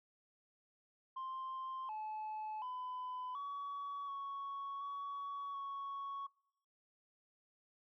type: tone with pitch steps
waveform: sine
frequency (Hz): 1049 / 862 / 1006 / 1130 / 1111 / 1124 / 1110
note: C6 / A5 / B5 / C#6 / C#6 / C#6 / C#6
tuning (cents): +4 / -36 / +32 / +33 / +4 / +24 / +2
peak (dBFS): -39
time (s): 1.16-6.27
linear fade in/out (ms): 10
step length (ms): 730
effects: noise-tail reverb RT60 0.7 s tail -25 dB re dry + tanh soft clip ceiling -39 dBFS